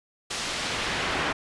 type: noise with band-pass filter sweep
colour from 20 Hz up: brown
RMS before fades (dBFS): -29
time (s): 0.3-1.33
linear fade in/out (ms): 10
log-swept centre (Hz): 5900 to 1900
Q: 0.74
effects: resampled to 24000 Hz